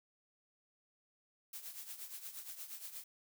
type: noise with tremolo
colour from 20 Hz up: blue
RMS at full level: -45 dBFS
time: 1.53-3.04 s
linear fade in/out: 5 ms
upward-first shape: triangle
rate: 8.5 Hz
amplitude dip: 75%
effects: none